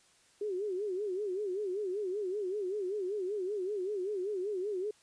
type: tone with vibrato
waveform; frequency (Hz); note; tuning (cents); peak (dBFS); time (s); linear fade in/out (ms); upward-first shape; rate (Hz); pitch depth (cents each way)
sine; 392; G4; 0; -32; 0.41-4.91; 5; sine; 5.2; 150
effects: white hiss -65 dBFS RMS until 5.02 s + resampled to 22050 Hz